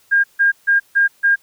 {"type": "tone bursts", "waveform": "sine", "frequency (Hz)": 1613, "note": "G6", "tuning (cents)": 49, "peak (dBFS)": -10, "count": 5, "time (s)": [0.11, 1.36], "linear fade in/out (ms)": 20, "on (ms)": 130, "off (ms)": 150, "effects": ["white hiss -55 dBFS RMS until 1.42 s"]}